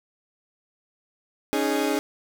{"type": "chord", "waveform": "30% pulse", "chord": "C# suspended second", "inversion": "none", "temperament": "equal with one note detuned", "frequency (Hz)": [277.2, 308.6, 415.3], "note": ["C#4", "D#4", "G#4"], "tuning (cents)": [0, -14, 0], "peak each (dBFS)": -24, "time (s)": [1.53, 1.99], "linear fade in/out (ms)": 0, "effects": []}